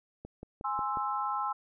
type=click train; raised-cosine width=2 ms; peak=-29 dBFS; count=5; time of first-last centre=0.25-0.972 s; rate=5.54 Hz
type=chord; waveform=sine; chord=Ab augmented; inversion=none; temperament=equal; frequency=830.6 / 1046.5 / 1318.5 Hz; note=Ab5 / C6 / E6; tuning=0 / 0 / 0 cents; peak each=-34 dBFS; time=0.64-1.53 s; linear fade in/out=10 ms
effects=none